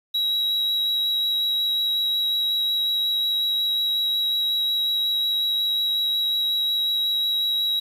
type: tone with vibrato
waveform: triangle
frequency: 3865 Hz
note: B7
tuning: 38 cents flat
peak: -19 dBFS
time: 0.14-7.8 s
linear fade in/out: 10 ms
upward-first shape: sine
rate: 5.5 Hz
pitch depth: 8 cents each way
effects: 8-bit